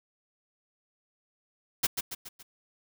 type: noise with echo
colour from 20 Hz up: white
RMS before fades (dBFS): -25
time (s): 1.83-1.87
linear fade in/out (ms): 10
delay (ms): 140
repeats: 4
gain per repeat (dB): -6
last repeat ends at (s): 2.43
effects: none